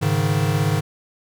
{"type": "chord", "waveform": "square", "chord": "Ab suspended fourth", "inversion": "none", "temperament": "equal with one note detuned", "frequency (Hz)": [103.83, 139.07, 155.56], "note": ["Ab2", "Db3", "Eb3"], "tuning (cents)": [0, 6, 0], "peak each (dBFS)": [-23, -23, -22], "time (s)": [0.01, 0.81], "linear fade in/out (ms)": 20, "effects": []}